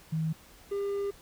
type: tone pair in turn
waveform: sine / triangle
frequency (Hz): 159.2 / 400.7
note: D#3 / G4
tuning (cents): +40 / +38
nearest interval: octave + major third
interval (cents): 1598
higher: second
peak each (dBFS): -27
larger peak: neither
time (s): 0.12-0.33 / 0.71-1.11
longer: second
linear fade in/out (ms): 10
effects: pink hiss -55 dBFS RMS until 1.21 s